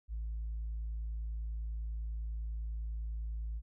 sine tone, 55 Hz, A1, in tune, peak -34 dBFS, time 0.08-3.62 s, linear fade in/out 50 ms, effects tanh soft clip ceiling -33 dBFS

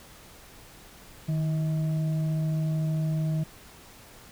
sine tone with frequency modulation, 155.56 Hz, D#3, in tune, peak -24 dBFS, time 1.28-3.44 s, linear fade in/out 10 ms, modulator 482 Hz, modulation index 0.26, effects pink hiss -50 dBFS RMS until 4.31 s

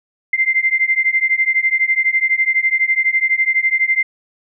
sine beating tone pair, 2081 / 2093 Hz, C7 / C7, -10 / 0 cents, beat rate 12 Hz, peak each -16 dBFS, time 0.33-4.03 s, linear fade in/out 5 ms, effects none

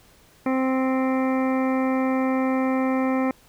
harmonic tone, 261.6 Hz, C4, in tune, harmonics 1 / 2 / 3 / 4 / 5 / 7 / 8 / 9, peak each -21 / -27 / -31 / -33 / -35 / -38 / -39 / -40 dBFS, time 0.46-3.31 s, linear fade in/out 2 ms, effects pink hiss -55 dBFS RMS until 3.48 s

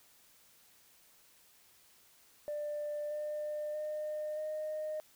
sine tone with pitch steps, 593 / 600.6 / 608.3 / 616 Hz, D5 / D5 / D#5 / D#5, +17 / +39 / -39 / -17 cents, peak -34 dBFS, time 2.48-5 s, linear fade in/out 0 ms, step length 630 ms, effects tanh soft clip ceiling -32 dBFS + white hiss -64 dBFS RMS until 5.15 s

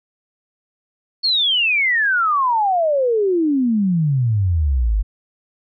sine exponential sweep, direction down, 4435 to 47.41 Hz, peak -14 dBFS, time 1.23-5.03 s, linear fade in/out 20 ms, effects none

